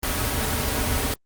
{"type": "noise with comb filter", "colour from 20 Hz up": "pink", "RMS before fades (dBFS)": -24, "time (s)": [0.03, 1.14], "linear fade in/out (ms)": 2, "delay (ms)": 5.8, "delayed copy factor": -0.7, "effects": ["Opus 24 kbps"]}